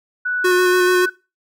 sine tone with pitch glide, 1480 to 1498.1 Hz, F#6 to F#6, 0 to +21 cents, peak -18 dBFS, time 0.25-1.1 s, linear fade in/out 10 ms, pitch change +21 cents, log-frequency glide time 0.49-0.9 s
square tone with vibrato, 362.4 Hz, F#4, 36 cents flat, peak -14 dBFS, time 0.44-1.06 s, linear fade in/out 10 ms, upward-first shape square, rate 6.9 Hz, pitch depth 12 cents each way
effects noise-tail reverb RT60 0.3 s tail -23 dB re dry

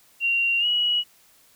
sine tone with pitch glide, 2760 to 2917 Hz, F7 to F#7, -21 to -25 cents, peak -19 dBFS, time 0.2-1.04 s, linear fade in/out 50 ms, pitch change +96 cents, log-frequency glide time 0.59-0.66 s, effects white hiss -57 dBFS RMS until 1.55 s

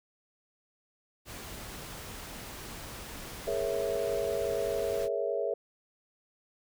pink noise, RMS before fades -43 dBFS, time 1.25-5.09 s, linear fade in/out 50 ms
sine chord, A# half-diminished seventh, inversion third, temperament equal, 415.3 / 466.2 / 554.4 / 659.3 Hz, G#4 / A#4 / C#5 / E5, 0 / 0 / 0 / 0 cents, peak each -34 dBFS, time 3.47-5.54 s, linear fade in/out 5 ms
effects none

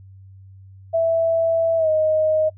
sine tone with pitch glide, 659.3 to 624.1 Hz, E5 to D#5, 0 to +5 cents, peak -15 dBFS, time 0.93-2.5 s, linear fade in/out 20 ms, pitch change -95 cents, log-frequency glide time 1.77-1.89 s, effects noise-tail reverb RT60 0.1 s tail -23 dB re dry + added 96 Hz sine -41 dBFS peak until 2.57 s

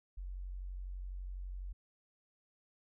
sine tone, 46.01 Hz, F#1, 9 cents flat, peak -40 dBFS, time 0.17-1.73 s, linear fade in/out 10 ms, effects none

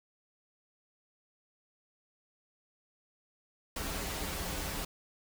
pink noise with comb filter, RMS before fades -37 dBFS, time 3.76-4.85 s, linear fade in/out 5 ms, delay 8.4 ms, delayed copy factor -0.7, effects none

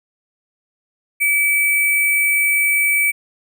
sine tone with sample-and-hold, 2300 Hz, D7, 37 cents flat, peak -13 dBFS, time 1.2-3.12 s, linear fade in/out 20 ms, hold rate 11025 Hz, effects none

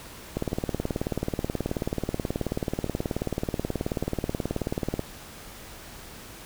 two click trains, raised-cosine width 2 ms, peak -13 / -24 dBFS, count 87 / 4, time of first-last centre 0.37-4.994 / 0.52-4.037 s, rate 18.6 / 0.853 Hz, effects pink hiss -44 dBFS RMS until 6.45 s

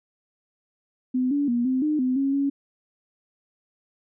sine tone with pitch steps, 254.2 / 286.3 / 239.4 / 258.9 / 303.5 / 255.2 / 273.8 / 279 Hz, C4 / D4 / A#3 / C4 / D#4 / C4 / C#4 / C#4, -50 / -44 / +46 / -18 / -43 / -43 / -21 / +11 cents, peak -20 dBFS, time 1.14-2.5 s, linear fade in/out 10 ms, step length 170 ms, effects none

